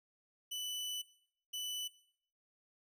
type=tone bursts at uneven times; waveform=sawtooth; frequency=2984 Hz; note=F#7; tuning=14 cents sharp; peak=-36 dBFS; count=2; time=0.51-1.02 / 1.53-1.88 s; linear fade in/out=10 ms; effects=noise-tail reverb RT60 0.6 s tail -18 dB re dry